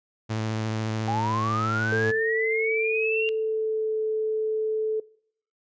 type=tone with vibrato; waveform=sawtooth; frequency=110 Hz; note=A2; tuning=in tune; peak=-22 dBFS; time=0.29-2.12 s; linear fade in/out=20 ms; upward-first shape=triangle; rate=14 Hz; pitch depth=22 cents each way
type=linear sweep; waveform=sine; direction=up; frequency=784 to 2794 Hz; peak=-25 dBFS; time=1.08-3.29 s; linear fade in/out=0 ms
type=tone with pitch glide; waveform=sine; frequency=444.1 to 435.5 Hz; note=A4 to A4; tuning=+16 to -18 cents; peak=-23 dBFS; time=1.92-5 s; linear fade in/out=5 ms; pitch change=-34 cents; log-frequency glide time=2.69-4.01 s
effects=noise-tail reverb RT60 0.6 s tail -22 dB re dry + resampled to 16000 Hz